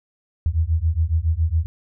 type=beating tone pair; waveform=sine; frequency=77.78 / 84.98 Hz; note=D#2 / F2; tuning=0 / -47 cents; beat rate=7.2 Hz; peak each=-20 dBFS; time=0.46-1.66 s; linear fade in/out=0 ms; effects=none